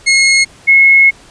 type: tone pair in turn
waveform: sawtooth / sine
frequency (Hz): 2162 / 2175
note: C#7 / C#7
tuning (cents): -44 / -33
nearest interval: unison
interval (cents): 11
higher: second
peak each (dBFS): -3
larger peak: neither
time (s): 0.06-0.45 / 0.67-1.11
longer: second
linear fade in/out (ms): 20
effects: pink hiss -41 dBFS RMS until 1.3 s + resampled to 22050 Hz